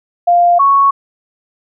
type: tone pair in turn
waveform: sine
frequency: 698.5 / 1108.8 Hz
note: F5 / C#6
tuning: 0 / 0 cents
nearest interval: minor sixth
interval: 800 cents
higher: second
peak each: -6 dBFS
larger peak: neither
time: 0.27-0.59 / 0.59-0.91 s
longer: neither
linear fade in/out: 10 ms
effects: none